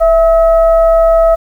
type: tone with frequency modulation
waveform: sine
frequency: 659.3 Hz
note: E5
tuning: in tune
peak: -5 dBFS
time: 0-1.36 s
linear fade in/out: 20 ms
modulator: 626 Hz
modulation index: 0.47
effects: 7-bit